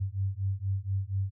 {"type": "beating tone pair", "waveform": "sine", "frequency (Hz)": [95.2, 99.4], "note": ["F#2", "G2"], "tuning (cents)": [50, 25], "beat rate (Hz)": 4.2, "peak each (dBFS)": -31, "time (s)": [0, 1.31], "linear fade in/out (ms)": 20, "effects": []}